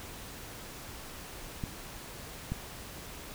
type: clicks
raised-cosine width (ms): 5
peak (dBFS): -21 / -20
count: 2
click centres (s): 1.638 / 2.52
effects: pink hiss -45 dBFS RMS until 3.34 s